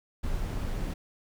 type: noise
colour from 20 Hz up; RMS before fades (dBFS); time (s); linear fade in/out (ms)
brown; -31; 0.23-0.94; 10
effects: none